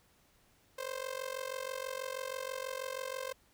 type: tone with amplitude modulation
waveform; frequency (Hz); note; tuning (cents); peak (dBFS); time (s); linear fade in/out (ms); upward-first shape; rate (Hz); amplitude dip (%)
sawtooth; 523.3; C5; 0; -30; 0.78-3.33; 10; sine; 46.2; 90
effects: pink hiss -68 dBFS RMS until 3.53 s